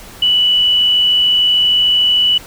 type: tone with frequency modulation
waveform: sine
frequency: 2960 Hz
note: F#7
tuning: in tune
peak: -9 dBFS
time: 0.22-2.38 s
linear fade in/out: 5 ms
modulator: 46.6 Hz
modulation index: 0.53
effects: pink hiss -36 dBFS RMS until 2.46 s